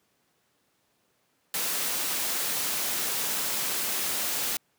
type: noise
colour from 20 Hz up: white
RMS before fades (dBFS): -29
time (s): 1.54-4.57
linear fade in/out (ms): 2
effects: pink hiss -70 dBFS RMS until 4.78 s + high-pass 150 Hz 12 dB/octave